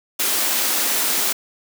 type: high-pass noise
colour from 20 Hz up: white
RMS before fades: -20 dBFS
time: 0.19-1.33 s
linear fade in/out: 10 ms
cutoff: 200 Hz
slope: 96 dB/octave
effects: none